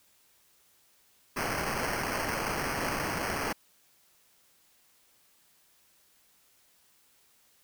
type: noise with sample-and-hold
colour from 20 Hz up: violet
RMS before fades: -32 dBFS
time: 1.36-3.53 s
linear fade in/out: 10 ms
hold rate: 3675 Hz
effects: white hiss -65 dBFS RMS until 7.63 s